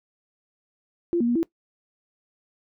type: tone with pitch steps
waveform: sine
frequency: 344.1 / 236.1 / 240.1 / 331 Hz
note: F4 / A#3 / B3 / E4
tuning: -26 / +22 / -49 / +7 cents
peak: -19 dBFS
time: 1.13-1.43 s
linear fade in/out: 0 ms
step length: 75 ms
effects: noise-tail reverb RT60 0.1 s tail -20 dB re dry